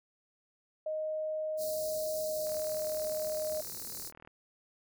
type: tone with pitch glide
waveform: sine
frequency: 622.3 to 618.4 Hz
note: D#5 to D#5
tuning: 0 to -11 cents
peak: -32 dBFS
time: 0.86-3.61 s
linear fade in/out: 5 ms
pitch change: -11 cents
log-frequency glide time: 2.21-2.41 s
type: band-stop noise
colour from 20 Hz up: white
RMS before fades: -42 dBFS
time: 1.57-4.12 s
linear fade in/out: 50 ms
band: 540 to 4000 Hz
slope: 96 dB/octave
type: click train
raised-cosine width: 0.5 ms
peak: -36 dBFS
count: 73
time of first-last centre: 2.47-4.275 s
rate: 39.9 Hz
effects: none